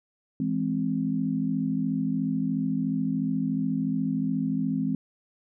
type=chord; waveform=sine; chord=E augmented; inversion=none; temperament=equal; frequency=164.81 / 207.7 / 261.6 Hz; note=E3 / G#3 / B#3; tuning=0 / 0 / 0 cents; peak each=-30 / -29 / -27 dBFS; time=0.4-4.95 s; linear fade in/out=2 ms; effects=none